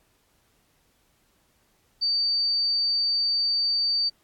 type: tone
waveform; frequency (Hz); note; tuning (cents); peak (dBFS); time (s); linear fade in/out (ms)
sine; 4608; D8; -34; -21; 2.01-4.1; 20
effects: pink hiss -66 dBFS RMS until 4.23 s + AAC 64 kbps